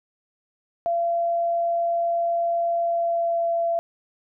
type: tone with pitch glide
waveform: sine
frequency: 682 to 676.5 Hz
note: F5 to E5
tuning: -41 to +45 cents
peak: -20 dBFS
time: 0.86-3.79 s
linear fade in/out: 0 ms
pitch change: -14 cents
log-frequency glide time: 2.79-3.46 s
effects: none